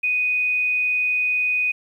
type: tone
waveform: sine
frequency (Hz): 2489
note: D#7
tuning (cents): 0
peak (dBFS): -18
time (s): 0.03-1.72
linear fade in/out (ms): 10
effects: 9-bit